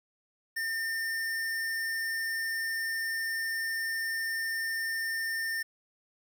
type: tone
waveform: square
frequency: 1808 Hz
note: A6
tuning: 47 cents sharp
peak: -31 dBFS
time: 0.56-5.63 s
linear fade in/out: 10 ms
effects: 10-bit